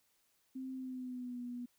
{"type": "tone with pitch glide", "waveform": "sine", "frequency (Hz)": [261.5, 244], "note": ["C4", "B3"], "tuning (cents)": [-1, -21], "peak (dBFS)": -40, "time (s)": [0.55, 1.66], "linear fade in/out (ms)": 10, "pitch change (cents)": -120, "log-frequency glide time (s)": [0.73, 1.41], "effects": ["white hiss -75 dBFS RMS until 1.78 s"]}